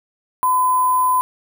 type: tone with sample-and-hold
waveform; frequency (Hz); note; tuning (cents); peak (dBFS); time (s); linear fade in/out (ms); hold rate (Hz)
sine; 1012; B5; +42; -13; 0.43-1.21; 0; 11025
effects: none